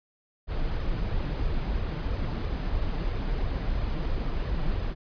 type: noise with flanger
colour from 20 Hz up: brown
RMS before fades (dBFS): -28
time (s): 0.47-4.95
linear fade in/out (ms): 50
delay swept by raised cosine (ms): 1.6 to 6.8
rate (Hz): 3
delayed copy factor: +0.5
effects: resampled to 11025 Hz